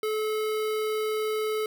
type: tone with notch filter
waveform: square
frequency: 431.6 Hz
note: A4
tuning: 33 cents flat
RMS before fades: -28 dBFS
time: 0.03-1.66 s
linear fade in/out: 2 ms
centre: 6800 Hz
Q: 1.9
effects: none